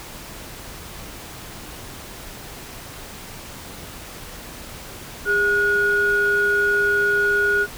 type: tone pair together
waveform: sine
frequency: 407 / 1448.6 Hz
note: G#4 / F#6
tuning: -35 / -37 cents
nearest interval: octave + minor seventh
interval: 2198 cents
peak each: -21 / -16 dBFS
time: 5.25-7.67 s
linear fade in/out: 50 ms
effects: tanh soft clip ceiling -10 dBFS + pink hiss -37 dBFS RMS until 7.77 s